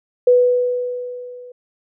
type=tone with level ramp; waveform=sine; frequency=493.9 Hz; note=B4; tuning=in tune; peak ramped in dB=-7 to -35 dBFS; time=0.27-1.52 s; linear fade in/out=5 ms; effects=none